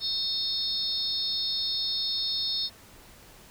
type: tone cluster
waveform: sine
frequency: 3677 / 4326 / 5270 Hz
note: A#7 / C#8 / E8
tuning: -24 / -43 / -1 cents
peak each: -31 dBFS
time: 0-2.7 s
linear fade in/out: 50 ms
effects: pink hiss -52 dBFS RMS until 3.5 s